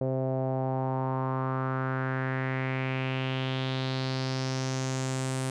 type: tone with low-pass filter sweep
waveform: sawtooth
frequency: 131.3 Hz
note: C3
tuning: 6 cents sharp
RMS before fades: -30 dBFS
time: 0.01-5.5 s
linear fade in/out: 2 ms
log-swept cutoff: 550 to 9100 Hz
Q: 3.5
effects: none